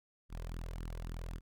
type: tone with flanger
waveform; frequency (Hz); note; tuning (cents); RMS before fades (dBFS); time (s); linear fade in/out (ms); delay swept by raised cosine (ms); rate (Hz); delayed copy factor
sawtooth; 41.62; E1; +17; -42; 0.29-1.41; 50; 0.6 to 2; 3.7; +0.7
effects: none